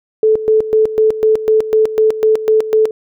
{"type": "tone with tremolo", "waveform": "sine", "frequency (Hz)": 436.1, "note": "A4", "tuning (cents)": -15, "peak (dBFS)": -7, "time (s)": [0.23, 2.91], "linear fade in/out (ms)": 2, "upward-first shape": "square", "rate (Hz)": 4, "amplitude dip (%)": 75, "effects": []}